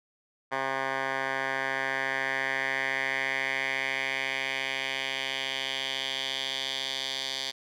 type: tone with band-pass filter sweep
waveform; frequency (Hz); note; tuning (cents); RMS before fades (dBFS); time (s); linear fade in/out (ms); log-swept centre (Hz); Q
10% pulse; 134.1; C3; +43; -31; 0.51-7.52; 20; 1300 to 4000; 2.9
effects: none